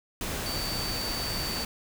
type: tone in noise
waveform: sine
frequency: 4575 Hz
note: D8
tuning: 46 cents flat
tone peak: -33 dBFS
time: 0.46-1.64 s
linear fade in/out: 2 ms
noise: pink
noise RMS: -33 dBFS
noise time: 0.21-1.65 s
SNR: -3 dB
effects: none